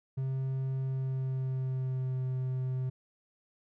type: tone with pitch glide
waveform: triangle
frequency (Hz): 132.7 to 129.15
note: C3 to C3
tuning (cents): +25 to -22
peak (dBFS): -28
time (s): 0.17-2.9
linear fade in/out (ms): 10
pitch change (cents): -47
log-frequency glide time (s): 0.81-2.23
effects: none